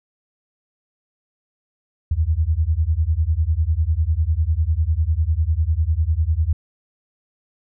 sine beating tone pair, 74.9 / 84.9 Hz, D2 / F2, +35 / -48 cents, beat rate 10 Hz, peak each -19 dBFS, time 2.11-6.53 s, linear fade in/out 5 ms, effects none

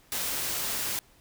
white noise, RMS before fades -31 dBFS, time 0.12-0.99 s, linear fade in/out 0 ms, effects pink hiss -60 dBFS RMS until 1.2 s

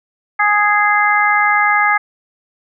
harmonic tone, 415.3 Hz, G#4, in tune, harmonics 2 / 3 / 4 / 5, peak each -16 / -16 / -16 / -16 dBFS, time 0.39-1.98 s, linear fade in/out 10 ms, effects none

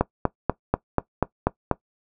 click train, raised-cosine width 1 ms, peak -4 dBFS, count 8, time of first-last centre 0.01-1.713 s, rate 4.11 Hz, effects noise-tail reverb RT60 0.1 s tail -19 dB re dry

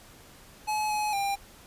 square tone with pitch steps, 853 / 845 / 797 Hz, G#5 / G#5 / G5, +46 / +30 / +28 cents, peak -27 dBFS, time 0.67-1.36 s, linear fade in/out 20 ms, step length 230 ms, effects pink hiss -52 dBFS RMS until 1.66 s + resampled to 32000 Hz

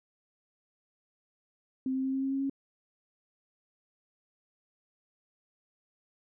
sine tone with pitch steps, 261.6 / 263.6 / 265.6 / 267.6 / 269.6 / 271.6 / 273.7 Hz, C4 / C4 / C4 / C4 / C#4 / C#4 / C#4, 0 / +13 / +26 / +39 / -48 / -35 / -22 cents, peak -28 dBFS, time 1.86-2.497 s, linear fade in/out 2 ms, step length 91 ms, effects none

